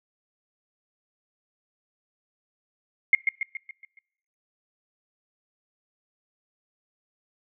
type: tone with echo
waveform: sine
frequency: 2136 Hz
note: C7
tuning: 35 cents sharp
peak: -12 dBFS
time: 3.13-3.15 s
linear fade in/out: 2 ms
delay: 140 ms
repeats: 6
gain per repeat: -6 dB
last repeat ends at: 3.99 s
effects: noise-tail reverb RT60 0.9 s tail -25 dB re dry